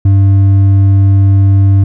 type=tone with hard clipping; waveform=sine; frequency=98 Hz; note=G2; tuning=in tune; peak=-5 dBFS; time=0.05-1.84 s; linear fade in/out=5 ms; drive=4 dB; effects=none